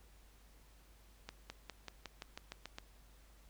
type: accelerating click train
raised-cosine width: 0.2 ms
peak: -27 dBFS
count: 10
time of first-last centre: 1.29-2.785 s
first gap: 210 ms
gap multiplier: 0.94
effects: added 50 Hz sine -61 dBFS peak until 3.49 s + pink hiss -67 dBFS RMS until 3.49 s